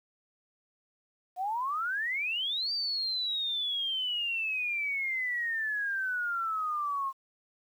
sine exponential two-way sweep, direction up then down, 707 to 4699 to 1064 Hz, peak -29 dBFS, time 1.36-7.13 s, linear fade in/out 50 ms, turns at 2.72 s, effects 10-bit

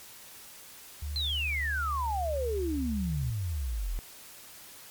sine tone with pitch glide, 73.42 to 71.91 Hz, D2 to D2, 0 to -36 cents, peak -32 dBFS, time 1.02-3.31 s, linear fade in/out 5 ms, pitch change -36 cents, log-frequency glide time 1.3-2.13 s
sine exponential sweep, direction down, 4186 to 37.19 Hz, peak -29 dBFS, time 1.16-3.99 s, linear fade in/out 0 ms
effects white hiss -49 dBFS RMS until 4.9 s + MP3 96 kbps

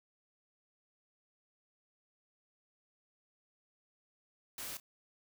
white noise with echo, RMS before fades -43 dBFS, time 4.58-4.77 s, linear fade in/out 2 ms, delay 30 ms, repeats 1, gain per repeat -15 dB, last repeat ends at 4.8 s, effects none

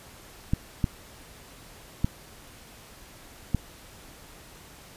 clicks, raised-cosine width 5 ms, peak -10 dBFS, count 4, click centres 0.535 / 0.842 / 2.045 / 3.547 s, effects pink hiss -49 dBFS RMS until 4.96 s + resampled to 32000 Hz

